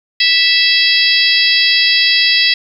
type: harmonic tone with a mistuned harmonic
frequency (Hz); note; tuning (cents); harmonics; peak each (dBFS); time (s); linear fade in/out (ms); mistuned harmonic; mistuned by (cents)
658; E5; -3; 3 / 4 / 5 / 6 / 7 / 8; -16 / -16 / -16 / -16 / -16 / -16; 0.2-2.54; 5; 8; -59
effects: 7-bit